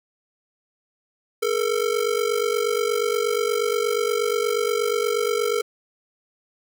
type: ring-modulated tone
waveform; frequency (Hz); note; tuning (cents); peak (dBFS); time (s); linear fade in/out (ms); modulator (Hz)
square; 447.4; A4; +29; -18; 1.42-5.62; 10; 24.2
effects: none